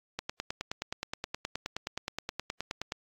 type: click train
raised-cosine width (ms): 0.2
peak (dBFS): -16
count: 27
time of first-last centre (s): 0.19-2.921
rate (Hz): 9.52
effects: AAC 48 kbps